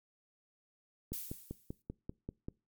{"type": "click train", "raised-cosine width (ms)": 3, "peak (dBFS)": -27, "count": 8, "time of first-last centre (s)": [1.12, 2.485], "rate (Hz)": 5.13}
{"type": "noise with exponential decay", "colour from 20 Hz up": "violet", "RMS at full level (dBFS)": -38, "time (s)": [1.13, 1.82], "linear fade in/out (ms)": 2, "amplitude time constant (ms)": 150}
{"effects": ["noise-tail reverb RT60 0.3 s tail -25 dB re dry", "MP3 96 kbps"]}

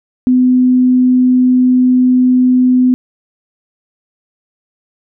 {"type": "tone", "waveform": "sine", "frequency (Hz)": 252.6, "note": "B3", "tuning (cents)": 39, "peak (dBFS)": -6, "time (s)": [0.27, 2.94], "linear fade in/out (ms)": 0, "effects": []}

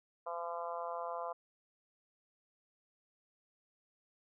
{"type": "harmonic tone", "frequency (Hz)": 170.4, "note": "F3", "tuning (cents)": -42, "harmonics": [3, 4, 5, 6, 7, 8], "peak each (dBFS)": [-44, -42, -47, -43, -47, -54], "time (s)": [0.26, 1.33], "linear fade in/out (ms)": 10, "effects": []}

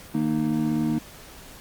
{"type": "tone cluster", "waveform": "triangle", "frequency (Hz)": [156, 232.5, 308.6], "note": ["D#3", "A#3", "D#4"], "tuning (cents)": [5, -4, -14], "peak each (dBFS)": [-27, -22, -24], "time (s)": [0.14, 0.99], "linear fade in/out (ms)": 10, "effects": ["pink hiss -45 dBFS RMS until 1.6 s", "Opus 48 kbps"]}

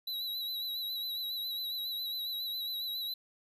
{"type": "tone with vibrato", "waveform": "square", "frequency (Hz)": 3931, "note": "B7", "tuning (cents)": -9, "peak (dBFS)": -35, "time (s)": [0.07, 3.14], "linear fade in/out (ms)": 5, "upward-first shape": "sine", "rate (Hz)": 7.3, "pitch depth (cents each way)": 47, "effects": []}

